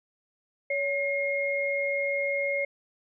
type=tone pair together; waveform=sine; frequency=562.1 / 2143 Hz; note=C#5 / C7; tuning=+24 / +41 cents; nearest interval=octave + major seventh; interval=2317 cents; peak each=-28 / -28 dBFS; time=0.7-2.65 s; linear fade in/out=5 ms; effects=none